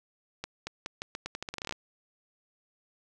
accelerating click train, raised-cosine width 0.2 ms, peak -18 dBFS, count 17, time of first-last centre 0.44-1.724 s, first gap 230 ms, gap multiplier 0.83, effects none

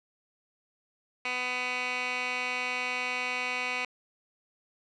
15% pulse tone with band-pass filter, 250 Hz, B3, 21 cents sharp, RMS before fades -32 dBFS, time 1.25-3.85 s, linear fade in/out 2 ms, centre 2300 Hz, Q 2.3, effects resampled to 22050 Hz

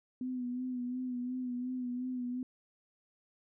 sine tone with vibrato, 250.2 Hz, B3, 23 cents sharp, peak -34 dBFS, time 0.21-2.43 s, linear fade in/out 2 ms, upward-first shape sine, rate 2.8 Hz, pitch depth 39 cents each way, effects none

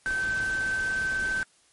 sine tone in noise, 1542 Hz, G6, 29 cents flat, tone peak -25 dBFS, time 0.06-1.43 s, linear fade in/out 0 ms, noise pink, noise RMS -39 dBFS, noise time 0.06-1.43 s, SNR +11 dB, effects white hiss -62 dBFS RMS until 1.72 s + MP3 48 kbps

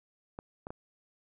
clicks, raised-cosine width 1 ms, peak -26 dBFS, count 3, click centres 0.389 / 0.669 / 0.705 s, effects none

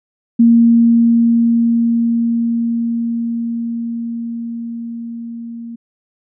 sine tone with level ramp, 232.6 Hz, A#3, 4 cents flat, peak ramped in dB -5 to -26 dBFS, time 0.39-5.76 s, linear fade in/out 10 ms, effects none

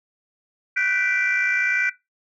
sine chord, G major seventh, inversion third, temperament equal with one note detuned, 1480 / 1540.2 / 1975.5 / 2349 Hz, F#6 / G6 / B6 / D7, 0 / -31 / 0 / 0 cents, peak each -24 dBFS, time 0.76-1.9 s, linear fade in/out 10 ms, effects noise-tail reverb RT60 0.2 s tail -17 dB re dry + tanh soft clip ceiling -12 dBFS

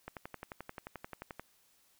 click train, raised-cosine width 0.5 ms, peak -27 dBFS, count 16, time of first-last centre 0.08-1.396 s, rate 11.4 Hz, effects white hiss -69 dBFS RMS until 1.99 s

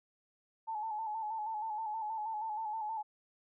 sine tone with vibrato, 870 Hz, A5, 20 cents flat, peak -35 dBFS, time 0.67-3.03 s, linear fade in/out 20 ms, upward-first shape square, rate 6.3 Hz, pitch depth 46 cents each way, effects none

